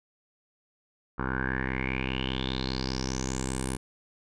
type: tone with low-pass filter sweep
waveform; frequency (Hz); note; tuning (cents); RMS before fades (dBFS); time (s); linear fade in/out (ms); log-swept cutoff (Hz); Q
10% pulse; 65; C2; -11; -31; 1.18-3.77; 10; 1300 to 9900; 7.9
effects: none